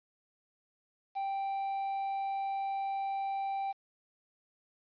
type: tone with quantisation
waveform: triangle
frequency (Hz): 784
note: G5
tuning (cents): 0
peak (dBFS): -30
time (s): 1.15-3.73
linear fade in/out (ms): 20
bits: 9
effects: resampled to 11025 Hz